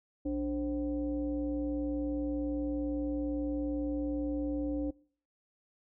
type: tone with frequency modulation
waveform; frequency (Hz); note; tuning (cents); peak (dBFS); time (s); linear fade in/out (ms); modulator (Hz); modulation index
sine; 293.7; D4; 0; -30; 0.25-4.91; 10; 235; 0.71
effects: noise-tail reverb RT60 0.5 s tail -23 dB re dry